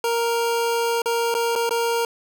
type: tone with dropouts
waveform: 25% pulse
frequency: 466.2 Hz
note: A#4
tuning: in tune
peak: -16 dBFS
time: 0.04-2.05 s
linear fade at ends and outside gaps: 2 ms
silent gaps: 1.019-1.058 / 1.342-1.349 / 1.554-1.559 / 1.693-1.708 s
effects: none